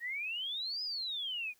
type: exponential two-way sweep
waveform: sine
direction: up then down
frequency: 1840 to 5080 to 2396 Hz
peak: -35 dBFS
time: 0-1.54 s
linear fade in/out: 50 ms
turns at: 0.83 s
effects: white hiss -69 dBFS RMS until 1.59 s